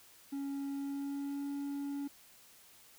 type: tone with pitch glide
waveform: triangle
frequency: 278 to 282.2 Hz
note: C#4 to C#4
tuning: +5 to +31 cents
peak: -34 dBFS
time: 0.32-2.08 s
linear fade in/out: 10 ms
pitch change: +26 cents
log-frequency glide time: 0.72-1.44 s
effects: white hiss -60 dBFS RMS until 2.98 s